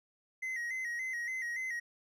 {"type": "tone with vibrato", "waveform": "triangle", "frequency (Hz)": 1970, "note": "B6", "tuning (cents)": -5, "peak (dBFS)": -33, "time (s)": [0.42, 1.8], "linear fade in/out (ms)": 10, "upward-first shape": "square", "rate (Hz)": 3.5, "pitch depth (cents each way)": 70, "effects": []}